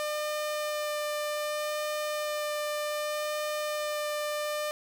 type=tone with vibrato; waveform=sawtooth; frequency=600 Hz; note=D5; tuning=37 cents sharp; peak=-26 dBFS; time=0-4.71 s; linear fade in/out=0 ms; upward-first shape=sine; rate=0.65 Hz; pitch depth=9 cents each way; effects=none